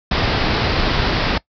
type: low-pass noise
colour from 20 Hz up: pink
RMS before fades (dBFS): -18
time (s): 0.11-1.38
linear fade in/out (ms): 5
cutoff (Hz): 5200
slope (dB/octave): 96
effects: noise-tail reverb RT60 0.1 s tail -21 dB re dry